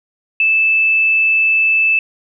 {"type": "tone", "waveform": "sine", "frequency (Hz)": 2630, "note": "E7", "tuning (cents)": -5, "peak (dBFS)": -10, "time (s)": [0.4, 1.99], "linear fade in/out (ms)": 2, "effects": []}